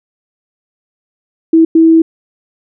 sine tone bursts at uneven times, 325.5 Hz, E4, 22 cents flat, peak -3 dBFS, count 2, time 1.53-1.65 / 1.75-2.02 s, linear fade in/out 5 ms, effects none

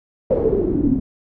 pink noise with low-pass filter sweep, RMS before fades -18 dBFS, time 0.3-1 s, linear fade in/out 10 ms, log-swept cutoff 540 to 240 Hz, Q 8.8, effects none

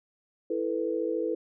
sine chord, E suspended fourth, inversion none, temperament equal, 329.6 / 440 / 493.9 Hz, E4 / A4 / B4, 0 / 0 / 0 cents, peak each -31 dBFS, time 0.5-1.35 s, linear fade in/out 5 ms, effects none

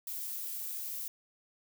violet noise, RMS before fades -39 dBFS, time 0.07-1.08 s, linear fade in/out 2 ms, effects none

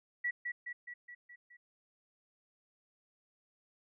sine tone with echo, 1940 Hz, B6, 31 cents flat, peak -31 dBFS, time 0.24-0.31 s, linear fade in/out 10 ms, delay 210 ms, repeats 6, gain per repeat -4 dB, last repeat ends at 1.57 s, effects none

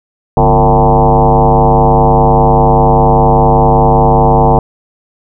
sine tone with frequency modulation, 457.3 Hz, A#4, 33 cents flat, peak -4 dBFS, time 0.37-4.59 s, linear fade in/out 2 ms, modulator 105 Hz, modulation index 4.4, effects none

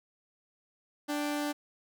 sawtooth tone pair together, 293.7 / 784.1 Hz, D4 / G5, 0 / 0 cents, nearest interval octave + perfect fourth, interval 1700 cents, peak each -27 / -37 dBFS, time 1.08-1.53 s, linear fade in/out 20 ms, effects none

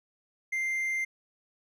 triangle tone, 2093 Hz, C7, in tune, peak -26 dBFS, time 0.52-1.05 s, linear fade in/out 10 ms, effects none

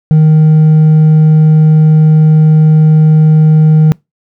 sine tone with hard clipping, 155.56 Hz, D#3, in tune, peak -3 dBFS, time 0.11-3.92 s, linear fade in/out 0 ms, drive 2 dB, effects noise-tail reverb RT60 0.2 s tail -25 dB re dry

